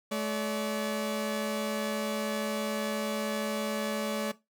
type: tone pair together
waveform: sawtooth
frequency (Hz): 215 / 574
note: A3 / D5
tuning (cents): -40 / -40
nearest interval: octave + perfect fourth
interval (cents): 1700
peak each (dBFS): -28 / -29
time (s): 0.11-4.32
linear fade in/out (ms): 10
effects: noise-tail reverb RT60 0.2 s tail -17 dB re dry